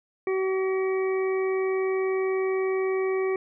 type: harmonic tone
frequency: 379.7 Hz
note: F#4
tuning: 45 cents sharp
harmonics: 1 / 2 / 3 / 5 / 6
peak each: -23 / -39 / -37 / -40 / -38 dBFS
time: 0.27-3.36 s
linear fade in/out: 2 ms
effects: none